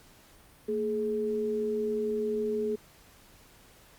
sine tone pair together, 226.8 / 422.7 Hz, A#3 / G#4, -47 / +31 cents, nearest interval major seventh, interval 1078 cents, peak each -34 / -28 dBFS, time 0.68-2.76 s, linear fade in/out 10 ms, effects pink hiss -57 dBFS RMS until 3.98 s + Opus 48 kbps

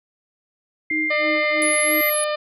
sine tone with pitch glide, 2100 to 2078 Hz, C7 to C7, +6 to -12 cents, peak -20 dBFS, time 0.9-2.1 s, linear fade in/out 5 ms, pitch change -18 cents, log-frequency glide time 1.09-1.95 s
sine tone with tremolo, 311.1 Hz, D#4, in tune, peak -23 dBFS, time 0.91-2.01 s, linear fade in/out 0 ms, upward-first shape sine, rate 3.1 Hz, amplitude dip 100%
harmonic tone, 602 Hz, D5, 43 cents sharp, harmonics 1 / 2 / 3 / 4 / 5 / 6 / 7 / 8, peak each -22 / -28 / -32 / -34 / -36 / -38 / -39 / -40 dBFS, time 1.1-2.36 s, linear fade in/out 10 ms
sine linear two-way sweep, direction up then down, 10190 to 11840 to 10210 Hz, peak -21 dBFS, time 1.62-2.24 s, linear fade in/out 0 ms, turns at 2.08 s
effects none

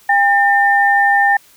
sine tone pair together, 803.1 / 1803 Hz, G5 / A6, +42 / +42 cents, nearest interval octave + major second, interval 1400 cents, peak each -12 dBFS, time 0.09-1.37 s, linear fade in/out 5 ms, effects white hiss -48 dBFS RMS until 1.56 s

